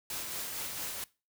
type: noise with tremolo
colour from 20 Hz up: white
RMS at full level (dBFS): -37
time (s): 0.1-1.04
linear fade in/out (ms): 2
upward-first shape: sine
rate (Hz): 4.4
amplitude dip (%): 30
effects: noise-tail reverb RT60 0.3 s tail -21 dB re dry